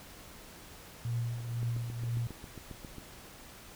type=tone with tremolo; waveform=sine; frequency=118.1 Hz; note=A#2; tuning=23 cents sharp; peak=-29 dBFS; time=1.05-2.27 s; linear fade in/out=0 ms; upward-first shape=triangle; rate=2 Hz; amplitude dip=65%
type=click train; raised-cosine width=3 ms; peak=-31 dBFS; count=11; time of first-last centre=1.63-2.983 s; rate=7.39 Hz
effects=pink hiss -51 dBFS RMS until 3.75 s